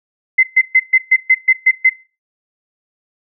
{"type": "tone bursts", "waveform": "sine", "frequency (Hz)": 2057, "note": "C7", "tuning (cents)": -30, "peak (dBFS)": -5, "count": 9, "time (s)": [0.38, 1.897], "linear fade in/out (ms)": 10, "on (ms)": 53, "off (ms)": 130, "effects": ["noise-tail reverb RT60 0.3 s tail -18 dB re dry"]}